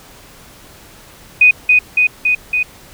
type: tone with echo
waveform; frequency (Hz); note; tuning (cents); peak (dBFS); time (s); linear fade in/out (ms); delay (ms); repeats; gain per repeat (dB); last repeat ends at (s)
sine; 2489; D#7; 0; -4; 1.41-1.51; 5; 280; 4; -2; 2.63
effects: pink hiss -41 dBFS RMS until 2.93 s